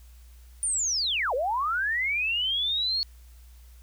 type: linear two-way sweep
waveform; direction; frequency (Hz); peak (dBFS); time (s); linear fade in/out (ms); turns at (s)
sine; down then up; 9410 to 471 to 4386; -24; 0.63-3.03; 0; 1.34
effects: added 60 Hz sine -47 dBFS peak until 3.82 s + white hiss -61 dBFS RMS until 3.82 s